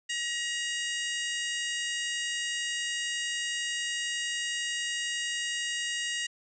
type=harmonic tone; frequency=951 Hz; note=A#5; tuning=34 cents sharp; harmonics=2 / 3 / 4 / 5 / 6 / 7 / 8 / 9; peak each=-34 / -34 / -42 / -45 / -44 / -42 / -40 / -48 dBFS; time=0.09-6.27 s; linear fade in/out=10 ms; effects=none